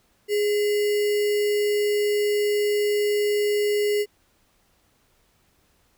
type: tone with sample-and-hold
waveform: sine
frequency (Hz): 415.3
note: G#4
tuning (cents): 0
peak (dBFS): -19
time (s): 0.28-4.06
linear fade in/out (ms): 50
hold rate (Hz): 2450
effects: pink hiss -64 dBFS RMS until 5.97 s